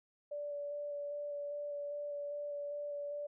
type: tone with vibrato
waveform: sine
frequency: 580 Hz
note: D5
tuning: 22 cents flat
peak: -38 dBFS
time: 0.31-3.27 s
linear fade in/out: 10 ms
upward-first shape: square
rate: 2.5 Hz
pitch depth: 10 cents each way
effects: none